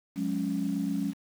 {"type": "chord", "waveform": "sine", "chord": "F# suspended second", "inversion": "none", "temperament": "equal with one note detuned", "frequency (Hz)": [180.25, 207.7, 277.2], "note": ["F#3", "G#3", "C#4"], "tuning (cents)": [-45, 0, 0], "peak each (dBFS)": [-32, -31, -30], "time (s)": [0.15, 1.14], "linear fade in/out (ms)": 50, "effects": ["tanh soft clip ceiling -19 dBFS", "8-bit"]}